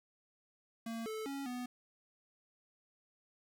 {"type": "tone with pitch steps", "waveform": "square", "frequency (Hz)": [228, 436.5, 276.8, 247.5], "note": ["A#3", "A4", "C#4", "B3"], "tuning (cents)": [-38, -14, -2, 4], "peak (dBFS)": -40, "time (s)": [0.86, 1.66], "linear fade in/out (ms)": 5, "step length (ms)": 200, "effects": ["11-bit"]}